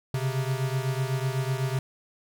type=beating tone pair; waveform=square; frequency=129.4 / 137.4 Hz; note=C3 / C#3; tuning=-19 / -15 cents; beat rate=8 Hz; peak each=-28 / -31 dBFS; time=0.14-1.79 s; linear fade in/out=2 ms; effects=none